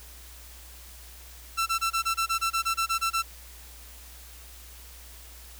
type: tone bursts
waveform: sawtooth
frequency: 1341 Hz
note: E6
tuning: 29 cents sharp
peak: -20 dBFS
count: 14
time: 1.57-3.226 s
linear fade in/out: 20 ms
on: 96 ms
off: 24 ms
effects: added 60 Hz sine -47 dBFS peak until 5.59 s + white hiss -49 dBFS RMS until 5.59 s